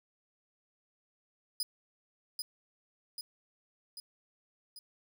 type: tone with echo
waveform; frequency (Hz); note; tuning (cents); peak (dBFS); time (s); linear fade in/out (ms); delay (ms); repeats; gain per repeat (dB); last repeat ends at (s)
sawtooth; 4978; D#8; 0; -28; 1.6-1.63; 2; 790; 4; -4; 4.79
effects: none